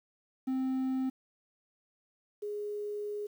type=tone pair in turn; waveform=triangle / sine; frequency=261.6 / 415.3 Hz; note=C4 / G#4; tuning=0 / 0 cents; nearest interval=minor sixth; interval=800 cents; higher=second; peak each=-27 / -34 dBFS; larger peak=first; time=0.47-1.1 / 2.42-3.27 s; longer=second; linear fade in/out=10 ms; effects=10-bit